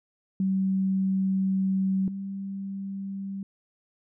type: tone pair in turn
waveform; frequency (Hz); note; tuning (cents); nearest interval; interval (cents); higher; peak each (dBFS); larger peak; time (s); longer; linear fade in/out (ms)
sine; 191.2 / 195.56; G3 / G3; -43 / -4; unison; 39; second; -22 / -31; first; 0.4-2.08 / 2.08-3.43; first; 2
effects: none